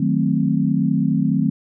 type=chord; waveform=sine; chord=D# diminished seventh; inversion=none; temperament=equal; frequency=155.56 / 185 / 220 / 261.6 Hz; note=D#3 / F#3 / A3 / C4; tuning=0 / 0 / 0 / 0 cents; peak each=-21 dBFS; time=0-1.5 s; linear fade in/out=5 ms; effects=none